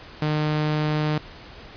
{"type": "tone", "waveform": "sawtooth", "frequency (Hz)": 152.2, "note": "D#3", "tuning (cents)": -38, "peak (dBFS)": -17, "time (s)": [0.22, 1.18], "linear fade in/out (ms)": 2, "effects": ["pink hiss -43 dBFS RMS until 1.76 s", "resampled to 11025 Hz"]}